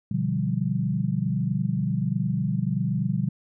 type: chord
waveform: sine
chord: G dominant seventh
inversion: first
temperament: equal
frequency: 123.47 / 146.83 / 174.61 / 196 Hz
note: B2 / D3 / F3 / G3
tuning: 0 / 0 / 0 / 0 cents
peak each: -28 dBFS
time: 0.11-3.29 s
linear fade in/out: 5 ms
effects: none